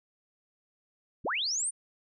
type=linear sweep; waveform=sine; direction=up; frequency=35.8 to 9300 Hz; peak=-28 dBFS; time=1.24-1.71 s; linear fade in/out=20 ms; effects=none